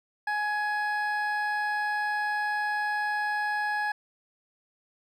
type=tone pair together; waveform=triangle; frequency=838 / 1676 Hz; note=G#5 / G#6; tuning=+15 / +15 cents; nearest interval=octave; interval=1200 cents; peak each=-26 dBFS; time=0.27-3.92 s; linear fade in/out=5 ms; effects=tanh soft clip ceiling -21 dBFS